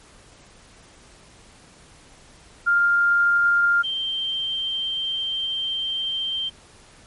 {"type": "tone pair in turn", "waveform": "sine", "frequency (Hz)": [1400, 3143], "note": ["F6", "G7"], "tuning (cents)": [4, 4], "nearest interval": "octave + major second", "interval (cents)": 1400, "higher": "second", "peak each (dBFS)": [-15, -23], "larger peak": "first", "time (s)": [[2.66, 3.83], [3.83, 6.5]], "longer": "second", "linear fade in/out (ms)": 20, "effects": ["pink hiss -50 dBFS RMS until 7.06 s", "MP3 48 kbps"]}